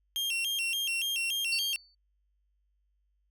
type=tone with vibrato; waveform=40% pulse; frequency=2960 Hz; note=F#7; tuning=in tune; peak=-28 dBFS; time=0.16-1.76 s; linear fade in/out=0 ms; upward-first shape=square; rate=3.5 Hz; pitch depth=140 cents each way
type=tone with exponential decay; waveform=sine; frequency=4500 Hz; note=C#8; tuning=25 cents sharp; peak=-27 dBFS; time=1.52-1.95 s; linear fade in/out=5 ms; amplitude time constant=93 ms
effects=added 50 Hz sine -70 dBFS peak until 3.3 s

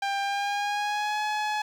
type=tone with pitch glide; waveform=sawtooth; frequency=795 to 847.2 Hz; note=G5 to G#5; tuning=+24 to +34 cents; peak=-22 dBFS; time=0.02-1.62 s; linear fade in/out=5 ms; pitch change=+110 cents; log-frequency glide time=0.21-1.21 s; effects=low-pass 5000 Hz 12 dB/octave + 9-bit

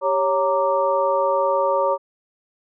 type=tone cluster; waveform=sine; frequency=393.3 / 555 / 929 / 1171 Hz; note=G4 / C#5 / A#5 / D6; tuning=+6 / +2 / -6 / -5 cents; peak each=-27 / -19 / -22 / -25 dBFS; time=0.01-1.98 s; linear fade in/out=50 ms; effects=none

